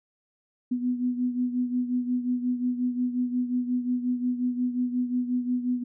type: beating tone pair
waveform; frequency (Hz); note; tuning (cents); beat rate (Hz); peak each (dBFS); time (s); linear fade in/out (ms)
sine; 246.9 / 252.5; B3 / B3; 0 / +39; 5.6; -25 / -31; 0.71-5.84; 10
effects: none